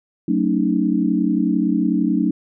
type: chord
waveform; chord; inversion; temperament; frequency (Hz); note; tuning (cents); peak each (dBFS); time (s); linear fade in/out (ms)
sine; D# half-diminished seventh; first; just; 186.68 / 224 / 280 / 311.1; F#3 / A3 / C#4 / D#4; +16 / +31 / +18 / 0; -21; 0.28-2.31; 5
effects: none